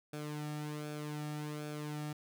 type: tone with flanger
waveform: sawtooth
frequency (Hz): 150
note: D3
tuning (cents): +37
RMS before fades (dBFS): -41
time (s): 0.13-2.13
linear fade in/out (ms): 5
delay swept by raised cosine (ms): 1 to 2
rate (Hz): 1.3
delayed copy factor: -0.65
effects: none